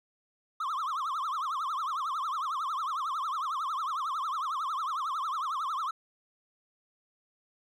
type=tone with vibrato; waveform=triangle; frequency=1174.7 Hz; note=D6; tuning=in tune; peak=-28 dBFS; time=0.6-5.91 s; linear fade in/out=5 ms; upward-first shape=triangle; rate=11 Hz; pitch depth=270 cents each way; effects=none